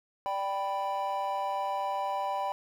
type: chord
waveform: triangle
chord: G major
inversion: second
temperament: equal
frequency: 587.3 / 784 / 987.8 Hz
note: D5 / G5 / B5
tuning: 0 / 0 / 0 cents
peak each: -34 / -30 / -31 dBFS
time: 0.26-2.52 s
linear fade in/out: 0 ms
effects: tanh soft clip ceiling -19 dBFS + 10-bit

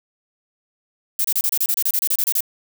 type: noise bursts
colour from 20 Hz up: violet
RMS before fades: -19 dBFS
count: 15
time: 1.19-2.406 s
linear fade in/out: 2 ms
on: 54 ms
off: 29 ms
effects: none

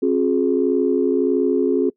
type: tone cluster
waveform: sine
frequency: 267.6 / 360.3 / 421.9 Hz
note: C4 / F#4 / G#4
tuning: +39 / -46 / +27 cents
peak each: -19 dBFS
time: 0.02-1.9 s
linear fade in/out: 10 ms
effects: noise-tail reverb RT60 0.1 s tail -22 dB re dry + tanh soft clip ceiling -5 dBFS

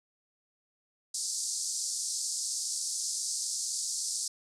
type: band-pass noise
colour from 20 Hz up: white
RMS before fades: -34 dBFS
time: 1.14-4.28 s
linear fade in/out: 5 ms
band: 4600 to 9100 Hz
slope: 48 dB/octave
effects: none

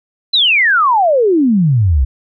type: exponential sweep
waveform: sine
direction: down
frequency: 4133 to 60.7 Hz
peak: -8 dBFS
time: 0.33-2.05 s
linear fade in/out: 10 ms
effects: none

